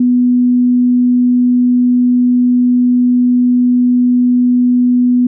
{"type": "tone", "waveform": "sine", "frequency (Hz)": 246.9, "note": "B3", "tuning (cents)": 0, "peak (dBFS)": -7, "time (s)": [0, 5.27], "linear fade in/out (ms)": 5, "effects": []}